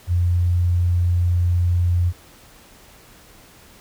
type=tone; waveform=sine; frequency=87.9 Hz; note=F2; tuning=12 cents sharp; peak=-15 dBFS; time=0.07-2.13 s; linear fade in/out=50 ms; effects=pink hiss -48 dBFS RMS until 3.8 s